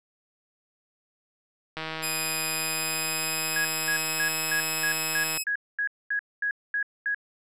click train, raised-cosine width 0.3 ms, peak -17 dBFS, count 574, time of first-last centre 1.77-5.374 s, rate 159 Hz
5% pulse tone with pitch glide, 2492 to 2565 Hz, D#7 to E7, +2 to -48 cents, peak -18 dBFS, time 2.02-5.44 s, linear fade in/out 20 ms, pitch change +50 cents, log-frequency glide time 2.51-4.34 s
sine tone bursts, 1661.2 Hz, G#6, in tune, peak -24 dBFS, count 12, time 3.56-7.146 s, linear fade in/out 2 ms, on 88 ms, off 230 ms
effects low-pass 12000 Hz 12 dB/octave

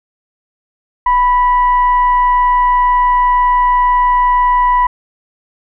sine tone with frequency modulation, 990 Hz, B5, 4 cents sharp, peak -8 dBFS, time 1.06-4.87 s, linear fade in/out 5 ms, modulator 961 Hz, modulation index 0.36, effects none

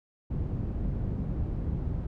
white low-pass noise, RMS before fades -31 dBFS, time 0.3-2.07 s, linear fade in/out 10 ms, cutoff 130 Hz, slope 12 dB/octave, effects none

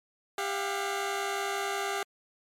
15% pulse tone cluster, 397.9 / 685 / 725 Hz, G4 / F5 / F#5, +26 / -34 / -35 cents, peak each -25 / -31 / -31 dBFS, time 0.38-2.03 s, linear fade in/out 2 ms, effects low-pass 12000 Hz 12 dB/octave + MP3 96 kbps

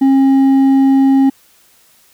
sine tone with hard clipping, 270 Hz, C#4, 45 cents flat, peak -8 dBFS, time 0.01-1.3 s, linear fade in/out 10 ms, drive 4 dB, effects white hiss -50 dBFS RMS until 2.13 s

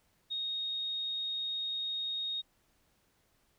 sine tone, 3729 Hz, A#7, in tune, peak -33 dBFS, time 0.3-2.42 s, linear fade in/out 20 ms, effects pink hiss -72 dBFS RMS until 3.58 s

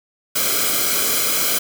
white noise with comb filter, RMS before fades -19 dBFS, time 0.35-1.59 s, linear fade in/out 10 ms, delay 1.1 ms, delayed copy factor -0.75, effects none

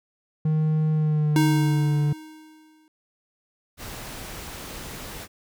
triangle tone with pitch glide, 155.56 to 146.83 Hz, D#3 to D3, 0 to 0 cents, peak -17 dBFS, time 0.45-2.13 s, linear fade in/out 5 ms, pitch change -100 cents, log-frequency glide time 0.92-1.6 s
square tone with exponential decay, 311.8 Hz, D#4, 4 cents sharp, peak -18 dBFS, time 1.36-2.88 s, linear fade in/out 1 ms, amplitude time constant 330 ms
pink noise, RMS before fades -37 dBFS, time 3.77-5.28 s, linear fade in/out 50 ms
effects none

